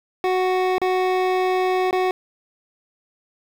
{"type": "tone with dropouts", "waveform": "25% pulse", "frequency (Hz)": 370, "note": "F#4", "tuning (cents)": 0, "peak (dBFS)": -14, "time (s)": [0.24, 2.11], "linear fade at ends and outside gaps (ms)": 1, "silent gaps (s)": [[0.782, 0.816], [1.91, 1.928]], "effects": ["low-pass 3000 Hz 12 dB/octave", "7-bit"]}